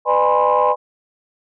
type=tone cluster; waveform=sine; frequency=499.8 / 602 / 825 / 990 / 1059 Hz; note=B4 / D5 / G#5 / B5 / C6; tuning=+21 / +43 / -12 / +4 / +21 cents; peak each=-18 dBFS; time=0.05-0.76 s; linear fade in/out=50 ms; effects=tanh soft clip ceiling -5 dBFS